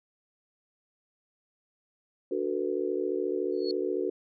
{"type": "chord", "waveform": "sine", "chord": "B minor seventh", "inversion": "first", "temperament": "just", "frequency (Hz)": [296.3, 370.4, 444.5, 493.9], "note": ["D4", "F#4", "A4", "B4"], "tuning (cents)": [15, 2, 18, 0], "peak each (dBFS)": [-35, -30, -33, -35], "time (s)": [2.31, 4.1], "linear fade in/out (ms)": 5}
{"type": "tone with exponential growth", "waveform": "sine", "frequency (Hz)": 4363, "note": "C#8", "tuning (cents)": -28, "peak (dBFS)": -31, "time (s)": [3.52, 3.71], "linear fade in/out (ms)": 1, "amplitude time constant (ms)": 40}
{"effects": []}